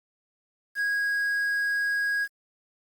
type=tone with quantisation; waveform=triangle; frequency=1647 Hz; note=G#6; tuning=15 cents flat; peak=-22 dBFS; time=0.75-2.28 s; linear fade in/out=50 ms; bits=8; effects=Opus 48 kbps